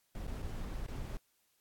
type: noise with dropouts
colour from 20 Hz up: brown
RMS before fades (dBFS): -40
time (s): 0.15-1.17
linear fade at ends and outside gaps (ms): 1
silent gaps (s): 0.268-0.278 / 0.42-0.427 / 0.864-0.883
effects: white hiss -75 dBFS RMS until 1.6 s + AAC 64 kbps